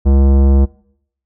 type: tone with tanh clipping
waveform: sine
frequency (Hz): 68.3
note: C#2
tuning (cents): -25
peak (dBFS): -9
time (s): 0.05-0.66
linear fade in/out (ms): 20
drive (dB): 17
effects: noise-tail reverb RT60 0.7 s tail -23 dB re dry